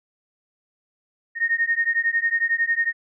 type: beating tone pair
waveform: sine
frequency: 1844 / 1855 Hz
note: A#6 / A#6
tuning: -19 / -9 cents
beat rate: 11 Hz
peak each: -22 dBFS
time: 1.35-2.93 s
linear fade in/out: 50 ms
effects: none